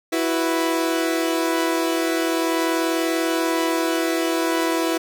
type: chord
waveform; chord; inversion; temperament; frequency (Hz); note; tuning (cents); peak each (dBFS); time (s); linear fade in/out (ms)
sawtooth; E suspended second; none; equal; 329.6 / 370 / 493.9; E4 / F#4 / B4; 0 / 0 / 0; -17 / -23 / -23; 0.12-4.98; 10
effects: none